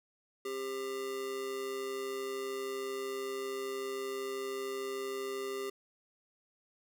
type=tone with amplitude modulation; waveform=square; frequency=398.6 Hz; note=G4; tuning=29 cents sharp; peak=-34 dBFS; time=0.45-5.7 s; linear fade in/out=5 ms; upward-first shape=sine; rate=133 Hz; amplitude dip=55%; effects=none